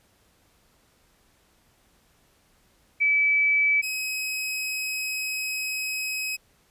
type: tone pair in turn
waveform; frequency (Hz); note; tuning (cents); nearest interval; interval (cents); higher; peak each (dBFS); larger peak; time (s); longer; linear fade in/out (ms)
sine / sawtooth; 2300 / 2543; D7 / D#7; -37 / +37; major second; 174; second; -18 / -24; first; 3-3.82 / 3.82-6.37; second; 20
effects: pink hiss -63 dBFS RMS until 6.7 s + resampled to 32000 Hz